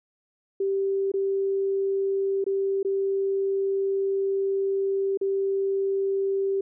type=tone with dropouts; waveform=sine; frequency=390.8 Hz; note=G4; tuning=5 cents flat; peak=-22 dBFS; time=0.6-6.61 s; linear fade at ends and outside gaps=5 ms; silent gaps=1.118-1.138 / 2.442-2.464 / 2.83-2.848 / 5.174-5.212 s; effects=none